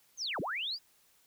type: linear two-way sweep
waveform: sine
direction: down then up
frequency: 6645 to 116.54 to 5040 Hz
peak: -33 dBFS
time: 0.17-0.79 s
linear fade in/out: 50 ms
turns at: 0.4 s
effects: white hiss -67 dBFS RMS until 1.26 s